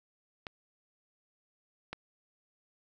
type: clicks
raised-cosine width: 0.3 ms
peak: -23 / -22 dBFS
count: 2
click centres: 0.468 / 1.93 s
effects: none